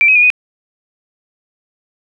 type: tone with pitch steps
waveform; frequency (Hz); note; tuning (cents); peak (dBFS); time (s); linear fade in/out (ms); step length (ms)
sine; 2346 / 2539 / 2435 / 2488; D7 / D#7 / D#7 / D#7; -2 / +34 / -38 / -1; -6; 0.01-0.302; 0; 73
effects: none